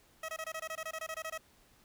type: tone bursts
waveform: 15% pulse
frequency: 640 Hz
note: D#5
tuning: 49 cents sharp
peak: -31 dBFS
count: 15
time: 0.23-1.378 s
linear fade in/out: 5 ms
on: 56 ms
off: 22 ms
effects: pink hiss -65 dBFS RMS until 1.84 s